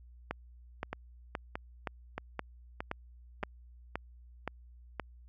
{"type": "two click trains", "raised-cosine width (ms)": 0.5, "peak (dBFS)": [-19, -21], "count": [10, 5], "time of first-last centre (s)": [[0.31, 4.997], [0.93, 3.43]], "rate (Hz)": [1.92, 1.6], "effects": ["added 60 Hz sine -52 dBFS peak until 5.28 s"]}